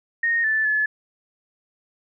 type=tone with pitch steps; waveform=sine; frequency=1854 / 1754 / 1719 Hz; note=A#6 / A6 / A6; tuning=-10 / -6 / -41 cents; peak=-18 dBFS; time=0.23-0.86 s; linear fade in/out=5 ms; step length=210 ms; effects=none